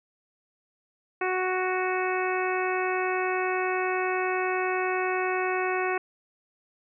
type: harmonic tone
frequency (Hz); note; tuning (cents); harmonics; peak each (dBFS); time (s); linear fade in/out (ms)
370; F#4; 0; 1 / 2 / 3 / 4 / 5 / 6 / 7; -28 / -31 / -33 / -34 / -35 / -36 / -36; 1.21-5.98; 5
effects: none